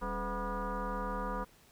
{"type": "tone with frequency modulation", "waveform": "sine", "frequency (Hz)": 507, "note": "B4", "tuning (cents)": 45, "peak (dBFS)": -33, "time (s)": [0.01, 1.45], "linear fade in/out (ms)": 20, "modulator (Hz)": 234, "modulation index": 3.4, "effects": ["pink hiss -62 dBFS RMS until 1.71 s"]}